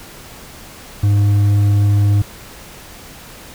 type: tone with hard clipping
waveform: triangle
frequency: 101.9 Hz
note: G#2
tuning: 32 cents flat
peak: -11 dBFS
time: 1.03-2.22 s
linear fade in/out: 5 ms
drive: 7 dB
effects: pink hiss -37 dBFS RMS until 3.54 s